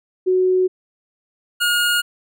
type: tone pair in turn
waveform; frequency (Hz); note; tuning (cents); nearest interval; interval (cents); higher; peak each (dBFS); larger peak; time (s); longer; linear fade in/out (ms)
sine / 25% pulse; 370 / 1430.4; F#4 / F6; 0 / +41; octave + major seventh; 2341; second; -13 / -12; second; 0.26-0.68 / 1.6-2.02; neither; 20
effects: none